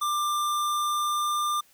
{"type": "tone with pitch glide", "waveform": "square", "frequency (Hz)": [1188, 1195.6], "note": ["D6", "D6"], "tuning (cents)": [20, 31], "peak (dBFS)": -25, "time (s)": [0.01, 1.61], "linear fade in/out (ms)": 10, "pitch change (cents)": 11, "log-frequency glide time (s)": [0.23, 1.35], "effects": ["white hiss -60 dBFS RMS until 1.73 s"]}